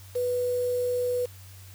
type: tone with quantisation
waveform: sine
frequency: 493 Hz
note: B4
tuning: 3 cents flat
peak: -24 dBFS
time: 0.15-1.26 s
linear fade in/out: 10 ms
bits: 7
effects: added 95 Hz sine -45 dBFS peak until 1.74 s + white hiss -52 dBFS RMS until 1.74 s